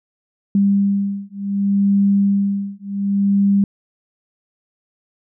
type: beating tone pair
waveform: sine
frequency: 198.9 / 199.57 Hz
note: G3 / G3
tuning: +25 / +31 cents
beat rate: 0.67 Hz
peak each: -17 / -17 dBFS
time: 0.55-3.64 s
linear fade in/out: 2 ms
effects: none